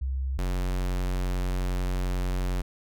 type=tone pair in turn; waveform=sine / square; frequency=66 / 45.62 Hz; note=C2 / F#1; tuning=+16 / -24 cents; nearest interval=tritone; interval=640 cents; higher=first; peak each=-26 dBFS; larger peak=neither; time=0.01-0.38 / 0.38-2.62 s; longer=second; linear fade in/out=10 ms; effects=none